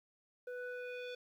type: tone with low-pass filter sweep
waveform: square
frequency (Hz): 494.8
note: B4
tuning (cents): +3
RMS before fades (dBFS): -44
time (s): 0.47-1.15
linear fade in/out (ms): 5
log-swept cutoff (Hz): 1100 to 3700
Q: 2.5
effects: 12-bit